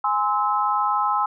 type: chord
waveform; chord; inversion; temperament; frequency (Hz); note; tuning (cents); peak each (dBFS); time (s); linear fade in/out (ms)
sine; Ab augmented; none; just; 830.6 / 1038.3 / 1297.8; Ab5 / C6 / E6; 0 / -14 / -27; -23 / -23 / -23; 0.04-1.26; 5
effects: none